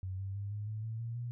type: tone with pitch steps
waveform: sine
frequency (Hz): 93.8 / 97.16 / 100.65 / 104.26 / 108 / 111.87 / 115.88 / 120.04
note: F#2 / G2 / G2 / G#2 / A2 / A2 / A#2 / B2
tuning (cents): +24 / -15 / +46 / +7 / -32 / +29 / -10 / -49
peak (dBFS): -36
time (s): 0.03-1.31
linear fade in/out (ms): 0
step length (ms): 160
effects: none